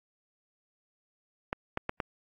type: clicks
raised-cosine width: 0.5 ms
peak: -15 dBFS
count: 4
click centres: 1.529 / 1.774 / 1.894 / 2.002 s
effects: AAC 64 kbps